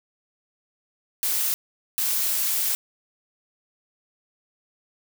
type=noise bursts at uneven times; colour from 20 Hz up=blue; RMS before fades=-24 dBFS; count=2; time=1.23-1.54 / 1.98-2.75 s; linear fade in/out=0 ms; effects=none